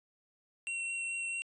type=tone with vibrato; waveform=square; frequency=2728 Hz; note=F7; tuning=41 cents flat; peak=-35 dBFS; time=0.67-1.42 s; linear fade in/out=0 ms; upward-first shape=triangle; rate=4.6 Hz; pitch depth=10 cents each way; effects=resampled to 22050 Hz